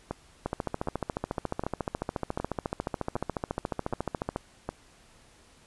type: two click trains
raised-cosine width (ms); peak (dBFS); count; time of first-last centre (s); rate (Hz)
1; -17 / -15; 7 / 56; 0.11-4.69 / 0.46-4.361; 1.31 / 14.1
effects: pink hiss -58 dBFS RMS until 5.66 s + resampled to 24000 Hz